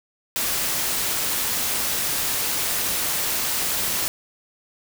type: noise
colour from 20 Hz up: white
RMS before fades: -24 dBFS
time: 0.36-4.08 s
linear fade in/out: 0 ms
effects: none